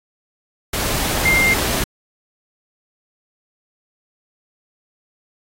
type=tone in noise; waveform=sine; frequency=2106 Hz; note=C7; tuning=11 cents sharp; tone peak=-13 dBFS; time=1.25-1.54 s; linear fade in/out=5 ms; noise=pink; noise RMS=-21 dBFS; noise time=0.73-1.84 s; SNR=+5 dB; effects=AAC 48 kbps